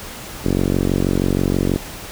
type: tone with low-pass filter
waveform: 5% pulse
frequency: 46.25 Hz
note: F#1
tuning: in tune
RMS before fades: -18 dBFS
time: 0.44-1.77 s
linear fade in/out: 10 ms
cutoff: 340 Hz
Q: 1.1
effects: pink hiss -33 dBFS RMS until 2.11 s